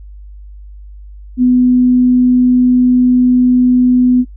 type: tone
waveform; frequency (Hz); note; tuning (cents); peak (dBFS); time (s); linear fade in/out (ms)
sine; 250; B3; +21; -6; 1.37-4.25; 50
effects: noise-tail reverb RT60 0.1 s tail -18 dB re dry + added 50 Hz sine -30 dBFS peak until 4.36 s